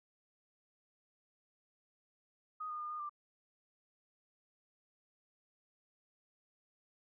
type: tone with pitch steps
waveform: sine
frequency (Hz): 1247 / 1222 / 1212 / 1223 / 1184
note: D#6 / D#6 / D#6 / D#6 / D6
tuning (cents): +3 / -32 / -46 / -30 / +14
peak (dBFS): -39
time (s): 2.6-3.095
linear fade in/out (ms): 10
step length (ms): 99
effects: none